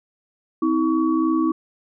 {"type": "tone cluster", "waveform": "sine", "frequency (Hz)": [258, 321.2, 1127], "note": ["C4", "E4", "C#6"], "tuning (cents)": [-24, -45, 28], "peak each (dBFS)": [-23, -18, -27], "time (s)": [0.62, 1.52], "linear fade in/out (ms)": 5, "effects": []}